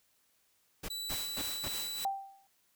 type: noise bursts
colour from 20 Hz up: pink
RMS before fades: -39 dBFS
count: 4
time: 0.83-1.688 s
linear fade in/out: 10 ms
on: 57 ms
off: 210 ms
type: tone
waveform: sawtooth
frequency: 3951 Hz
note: B7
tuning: in tune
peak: -34 dBFS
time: 0.9-2.05 s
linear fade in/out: 5 ms
type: noise with tremolo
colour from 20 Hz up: white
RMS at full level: -40 dBFS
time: 1.09-2.05 s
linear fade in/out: 5 ms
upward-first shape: sine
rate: 3.3 Hz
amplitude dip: 70%
type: tone with exponential decay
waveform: sine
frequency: 784 Hz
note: G5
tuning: in tune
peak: -27 dBFS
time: 2.05-2.47 s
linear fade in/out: 1 ms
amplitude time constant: 90 ms
effects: white hiss -72 dBFS RMS until 2.75 s